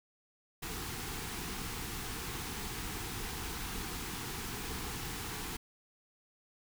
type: band-stop noise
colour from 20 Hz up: pink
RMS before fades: -40 dBFS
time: 0.62-5.57 s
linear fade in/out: 10 ms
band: 480 to 720 Hz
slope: 96 dB/octave
effects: none